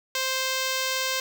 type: tone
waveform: 5% pulse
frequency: 523.3 Hz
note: C5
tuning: in tune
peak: -13 dBFS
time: 0.15-1.2 s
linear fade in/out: 2 ms
effects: none